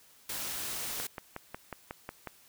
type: noise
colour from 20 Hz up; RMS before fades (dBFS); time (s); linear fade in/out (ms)
white; -37; 0.29-1.07; 5
type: click train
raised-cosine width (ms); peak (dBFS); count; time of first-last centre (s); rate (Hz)
0.5; -23; 8; 1-2.273; 5.5
effects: white hiss -60 dBFS RMS until 2.48 s

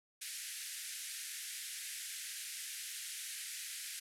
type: band-pass noise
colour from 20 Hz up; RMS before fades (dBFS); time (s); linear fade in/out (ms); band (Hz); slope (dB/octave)
white; -45; 0.21-4; 10; 1600 to 12000; 48
effects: none

